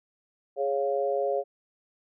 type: chord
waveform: sine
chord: Db major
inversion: second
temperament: equal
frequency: 415.3 / 554.4 / 698.5 Hz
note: Ab4 / Db5 / F5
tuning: 0 / 0 / 0 cents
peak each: -29 / -27 / -31 dBFS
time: 0.56-1.44 s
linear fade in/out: 50 ms
effects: none